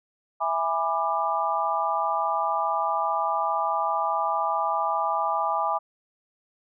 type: chord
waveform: sine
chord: E dominant seventh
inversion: none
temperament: just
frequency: 659.3 / 824.1 / 988.9 / 1186.7 Hz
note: E5 / G#5 / B5 / D6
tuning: 0 / -14 / +2 / +18 cents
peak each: -30 / -27 / -29 / -27 dBFS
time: 0.4-5.79 s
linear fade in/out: 20 ms
effects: none